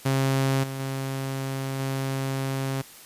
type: tone with level steps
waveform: sawtooth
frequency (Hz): 134.6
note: C3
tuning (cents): +49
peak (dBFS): -17 / -27 / -24 / -22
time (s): 0.05-2.82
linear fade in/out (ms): 10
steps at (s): 0.63 / 0.79 / 1.79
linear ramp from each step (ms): 10
effects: white hiss -47 dBFS RMS until 3.05 s + resampled to 32000 Hz